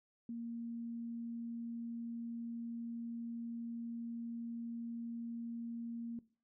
sine tone, 233.1 Hz, A#3, in tune, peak -40 dBFS, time 0.29-6.19 s, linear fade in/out 2 ms, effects noise-tail reverb RT60 0.4 s tail -19 dB re dry

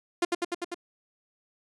sawtooth tone with echo, 349.2 Hz, F4, in tune, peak -18 dBFS, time 0.22-0.25 s, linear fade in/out 5 ms, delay 99 ms, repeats 5, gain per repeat -2 dB, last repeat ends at 0.745 s, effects resampled to 24000 Hz

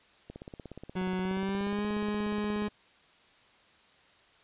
click train, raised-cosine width 2 ms, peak -29 dBFS, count 41, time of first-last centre 0.3-2.681 s, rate 16.8 Hz
30% pulse tone with pitch glide, 185 to 208.9 Hz, F#3 to G#3, 0 to +10 cents, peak -27 dBFS, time 0.95-2.69 s, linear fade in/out 20 ms, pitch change +210 cents, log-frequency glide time 1.21-1.86 s
effects white hiss -61 dBFS RMS until 4.43 s + resampled to 8000 Hz

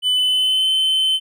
triangle tone with pitch glide, 3000 to 3068 Hz, F#7 to G7, +23 to -38 cents, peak -13 dBFS, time 0.02-1.2 s, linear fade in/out 50 ms, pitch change +39 cents, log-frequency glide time 0.14-0.7 s, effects none

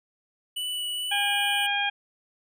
square tone with vibrato, 2960 Hz, F#7, in tune, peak -29 dBFS, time 0.56-1.67 s, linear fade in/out 10 ms, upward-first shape sine, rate 2.3 Hz, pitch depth 9 cents each way
harmonic tone, 810 Hz, G#5, 43 cents flat, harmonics 1 / 2 / 3 / 4, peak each -29 / -29 / -29 / -29 dBFS, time 1.11-1.9 s, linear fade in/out 10 ms
effects none

